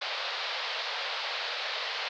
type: band-pass noise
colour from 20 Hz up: white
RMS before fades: -34 dBFS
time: 0.01-2.09 s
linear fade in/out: 10 ms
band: 470 to 4600 Hz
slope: 48 dB/octave
effects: none